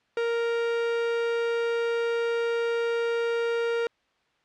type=tone; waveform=45% pulse; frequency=466.2 Hz; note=A#4; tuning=in tune; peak=-24 dBFS; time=0.17-3.87 s; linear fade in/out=2 ms; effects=white hiss -68 dBFS RMS until 4.44 s + low-pass 3000 Hz 12 dB/octave